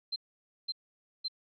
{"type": "tone bursts", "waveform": "sine", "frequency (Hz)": 4127, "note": "C8", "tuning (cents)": -25, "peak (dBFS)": -31, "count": 3, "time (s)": [0.12, 1.283], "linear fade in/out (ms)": 10, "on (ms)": 41, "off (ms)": 520, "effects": []}